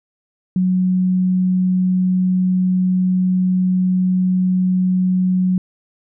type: tone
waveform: sine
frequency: 184.1 Hz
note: F#3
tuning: 8 cents flat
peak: -13 dBFS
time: 0.56-5.58 s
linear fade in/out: 2 ms
effects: none